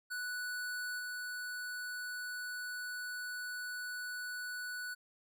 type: tone with level steps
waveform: square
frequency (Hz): 1480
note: F#6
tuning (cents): 0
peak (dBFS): -38 / -40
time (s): 0.1-4.95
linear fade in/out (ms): 20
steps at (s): 0.98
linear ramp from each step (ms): 20
effects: none